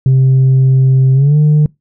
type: tone with pitch glide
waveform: sine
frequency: 131.9 to 150.64 Hz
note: C3 to D3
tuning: +14 to +44 cents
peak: -3 dBFS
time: 0.06-1.66 s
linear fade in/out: 2 ms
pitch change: +230 cents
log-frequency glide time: 1.14-1.36 s
effects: noise-tail reverb RT60 0.2 s tail -26 dB re dry + tanh soft clip ceiling -4 dBFS